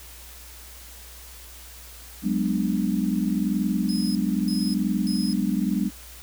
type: chord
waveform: sine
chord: G# half-diminished seventh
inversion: third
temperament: just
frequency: 186.89 / 207.7 / 249.2 / 299 Hz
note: F#3 / G#3 / B3 / D4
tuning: +18 / 0 / +16 / +31 cents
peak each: -26 / -25 / -28 / -29 dBFS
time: 2.22-5.91 s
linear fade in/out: 50 ms
type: tone bursts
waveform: 35% pulse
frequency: 5090 Hz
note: D#8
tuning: 39 cents sharp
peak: -30 dBFS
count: 3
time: 3.89-5.33 s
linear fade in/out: 0 ms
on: 260 ms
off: 330 ms
effects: added 60 Hz sine -45 dBFS peak until 6.22 s + white hiss -45 dBFS RMS until 6.22 s

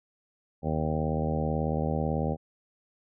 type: harmonic tone with a mistuned harmonic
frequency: 78.2 Hz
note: D#2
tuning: 9 cents sharp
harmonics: 1 / 2 / 3 / 4 / 5 / 6 / 7 / 8 / 9 / 10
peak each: -33 / -30 / -33 / -39 / -39 / -36 / -35 / -41 / -42 / -37 dBFS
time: 0.62-2.37 s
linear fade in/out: 50 ms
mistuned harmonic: 1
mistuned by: +17 cents
effects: none

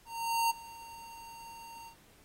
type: tone with ADSR envelope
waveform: square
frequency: 921 Hz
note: A#5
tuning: 21 cents flat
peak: -26 dBFS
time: 0.05-1.96 s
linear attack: 450 ms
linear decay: 20 ms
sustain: -21 dB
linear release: 100 ms
effects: pink hiss -62 dBFS RMS until 2.24 s + AAC 48 kbps

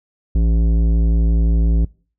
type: tone with tanh clipping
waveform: triangle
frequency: 55.9 Hz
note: A1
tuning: 28 cents sharp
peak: -14 dBFS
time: 0.35-1.85 s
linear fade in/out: 5 ms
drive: 17 dB
effects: noise-tail reverb RT60 0.4 s tail -23 dB re dry

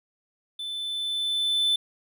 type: tone with level ramp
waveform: triangle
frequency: 3520 Hz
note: A7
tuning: in tune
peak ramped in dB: -30 to -18 dBFS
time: 0.59-1.76 s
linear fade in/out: 5 ms
effects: none

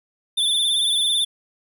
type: tone with vibrato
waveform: square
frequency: 3520 Hz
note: A7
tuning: in tune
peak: -18 dBFS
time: 0.37-1.25 s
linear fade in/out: 10 ms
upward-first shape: sine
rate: 18 Hz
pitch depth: 49 cents each way
effects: none

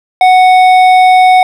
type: tone with hard clipping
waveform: sine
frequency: 740 Hz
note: F#5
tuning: in tune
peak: -4 dBFS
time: 0.21-1.43 s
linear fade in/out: 2 ms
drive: 9 dB
effects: none

